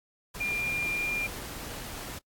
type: tone in noise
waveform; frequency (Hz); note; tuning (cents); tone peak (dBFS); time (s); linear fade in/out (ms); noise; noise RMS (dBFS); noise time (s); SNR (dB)
sine; 2399; D7; +36; -28; 0.4-1.27; 10; pink; -40; 0.34-2.19; +9
effects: noise-tail reverb RT60 0.1 s tail -26 dB re dry + AAC 64 kbps